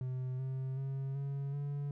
triangle tone with pitch steps, 128.3 / 131.83 / 135.46 / 139.19 / 143.02 Hz, C3 / C3 / C#3 / C#3 / D3, -34 / +13 / -40 / +7 / -46 cents, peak -33 dBFS, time 0.01-1.91 s, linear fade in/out 2 ms, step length 380 ms, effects none

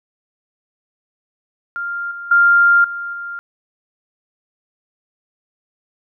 sine tone with level steps, 1396.9 Hz, F6, in tune, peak -21 / -27 / -8 / -23 / -25 dBFS, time 1.76-3.39 s, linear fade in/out 0 ms, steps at 2.11 / 2.31 / 2.84 / 3.13 s, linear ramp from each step 5 ms, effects none

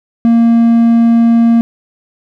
triangle tone, 231.7 Hz, A#3, 10 cents flat, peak -3 dBFS, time 0.25-1.61 s, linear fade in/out 0 ms, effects none

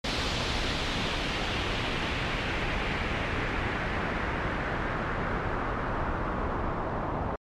pink noise with low-pass filter sweep, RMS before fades -30 dBFS, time 0.04-7.36 s, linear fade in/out 5 ms, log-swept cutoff 4200 to 1000 Hz, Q 1.6, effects MP3 64 kbps

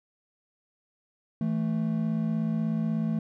triangle tone pair together, 163.58 / 220 Hz, E3 / A3, -13 / 0 cents, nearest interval perfect fourth, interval 513 cents, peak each -27 / -25 dBFS, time 1.41-3.19 s, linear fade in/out 2 ms, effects none

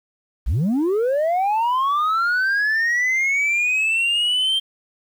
sine linear sweep, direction up, 41.2 to 3172 Hz, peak -14 dBFS, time 0.46-4.6 s, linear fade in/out 20 ms, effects tanh soft clip ceiling -16 dBFS + 8-bit

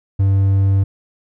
triangle tone, 97.6 Hz, G2, 7 cents flat, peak -9 dBFS, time 0.19-0.84 s, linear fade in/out 10 ms, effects none

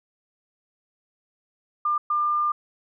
sine tone bursts at uneven times, 1199 Hz, D6, 36 cents sharp, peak -20 dBFS, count 2, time 1.85-1.98 / 2.1-2.52 s, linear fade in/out 5 ms, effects none

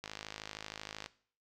click train, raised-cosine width 0.2 ms, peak -24 dBFS, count 55, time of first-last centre 0.04-1.061 s, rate 52.9 Hz, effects noise-tail reverb RT60 0.5 s tail -18 dB re dry

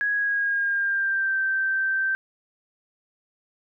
sine tone with pitch glide, 1661.2 to 1558.9 Hz, G#6 to G6, 0 to -10 cents, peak -21 dBFS, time 0.01-2.15 s, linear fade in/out 0 ms, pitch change -110 cents, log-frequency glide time 0.13-1.38 s, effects none

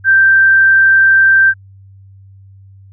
sine tone, 1568 Hz, G6, in tune, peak -5 dBFS, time 0.04-1.54 s, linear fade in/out 50 ms, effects added 97 Hz sine -37 dBFS peak until 2.92 s

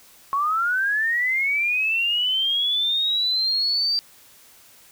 sine linear sweep, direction up, 1087 to 4692 Hz, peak -19 dBFS, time 0.33-3.99 s, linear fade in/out 0 ms, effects white hiss -51 dBFS RMS until 4.91 s

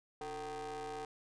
40% pulse ring-modulated tone, 160 Hz, D#3, 49 cents sharp, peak -37 dBFS, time 0.21-1.05 s, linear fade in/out 2 ms, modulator 608 Hz, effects resampled to 22050 Hz

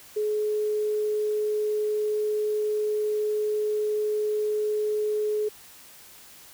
sine tone, 424 Hz, G#4, 36 cents sharp, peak -23 dBFS, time 0.16-5.49 s, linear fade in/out 10 ms, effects white hiss -49 dBFS RMS until 6.53 s

